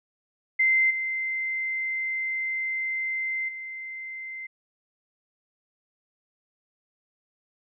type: tone with level steps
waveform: sine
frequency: 2078 Hz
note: C7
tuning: 12 cents flat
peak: -18 / -26 / -34 dBFS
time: 0.59-4.47 s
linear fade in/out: 10 ms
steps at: 0.9 / 3.48 s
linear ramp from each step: 10 ms
effects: none